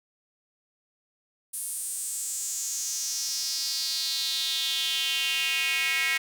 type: tone with high-pass filter sweep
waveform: square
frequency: 146.6 Hz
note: D3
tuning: 3 cents flat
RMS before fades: -29 dBFS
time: 1.53-6.18 s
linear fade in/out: 10 ms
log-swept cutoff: 9900 to 2100 Hz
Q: 4.3
effects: none